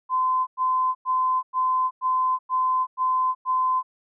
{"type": "tone bursts", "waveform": "sine", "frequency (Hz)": 1027, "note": "C6", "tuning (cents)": -33, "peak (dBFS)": -19, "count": 8, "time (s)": [0.09, 3.83], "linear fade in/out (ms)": 50, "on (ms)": 380, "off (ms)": 100, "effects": []}